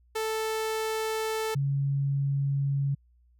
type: tone pair in turn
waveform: sawtooth / sine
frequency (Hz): 440 / 139.31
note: A4 / C#3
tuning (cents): 0 / +9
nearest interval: octave + minor sixth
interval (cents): 1991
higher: first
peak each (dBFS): -24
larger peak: neither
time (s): 0.15-1.55 / 1.55-2.95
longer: neither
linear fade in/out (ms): 10
effects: added 60 Hz sine -59 dBFS peak until 3.39 s